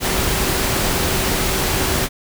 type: tone in noise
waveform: sine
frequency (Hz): 380.3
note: F#4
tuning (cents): +48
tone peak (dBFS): -28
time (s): 0-2.09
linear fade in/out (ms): 50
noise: pink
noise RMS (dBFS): -19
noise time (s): 0-2.09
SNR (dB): -12
effects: none